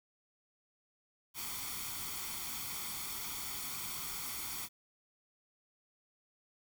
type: noise with comb filter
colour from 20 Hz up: white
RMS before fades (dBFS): -41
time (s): 1.34-4.69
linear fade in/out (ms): 50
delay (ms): 0.89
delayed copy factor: +0.65
effects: none